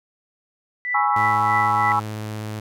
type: tone with tremolo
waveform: sine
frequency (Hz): 1978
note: B6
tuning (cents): +2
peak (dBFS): -20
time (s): 0.85-1.92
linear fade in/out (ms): 0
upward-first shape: triangle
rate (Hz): 3.1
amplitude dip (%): 100
type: chord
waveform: sine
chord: C# minor seventh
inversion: second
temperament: equal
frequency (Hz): 830.6 / 987.8 / 1108.7 / 1318.5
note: G#5 / B5 / C#6 / E6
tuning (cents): 0 / 0 / 0 / 0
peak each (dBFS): -20 / -25 / -24 / -22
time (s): 0.94-2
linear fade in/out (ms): 10
type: tone with vibrato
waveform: sawtooth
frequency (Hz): 107.5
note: A2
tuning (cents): -40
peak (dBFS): -24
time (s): 1.16-2.6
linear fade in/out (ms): 5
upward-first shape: sine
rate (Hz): 16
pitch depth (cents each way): 12
effects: none